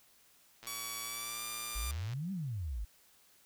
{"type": "click train", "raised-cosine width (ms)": 0.2, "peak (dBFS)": -32, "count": 174, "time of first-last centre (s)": [0.63, 2.134], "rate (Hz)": 115}
{"type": "tone with pitch glide", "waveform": "5% pulse", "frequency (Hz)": [1134, 1191.8], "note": ["C#6", "D6"], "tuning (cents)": [39, 25], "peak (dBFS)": -27, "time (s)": [0.67, 1.91], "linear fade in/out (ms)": 0, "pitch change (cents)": 86, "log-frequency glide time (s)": [1.02, 1.44]}
{"type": "exponential two-way sweep", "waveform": "sine", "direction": "up then down", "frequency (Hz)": [47.4, 201.1, 47.4], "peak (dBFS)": -35, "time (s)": [1.75, 2.85], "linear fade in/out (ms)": 10, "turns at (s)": 2.32}
{"effects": ["white hiss -65 dBFS RMS until 3.45 s"]}